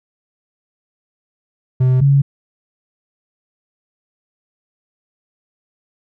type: tone pair in turn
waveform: triangle / sine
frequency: 128.3 / 139.37 Hz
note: C3 / C#3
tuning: -34 / +10 cents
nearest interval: minor second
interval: 144 cents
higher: second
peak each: -8 dBFS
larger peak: neither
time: 1.8-2.01 / 2.01-2.22 s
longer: neither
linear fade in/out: 10 ms
effects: none